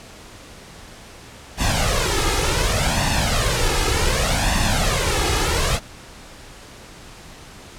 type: noise with flanger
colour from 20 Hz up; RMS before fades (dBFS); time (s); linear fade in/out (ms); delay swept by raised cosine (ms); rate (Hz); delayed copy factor
pink; -19; 1.57-5.8; 50; 1.1 to 2.4; 0.67; +0.7
effects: pink hiss -41 dBFS RMS until 7.78 s + low-pass 9000 Hz 12 dB/octave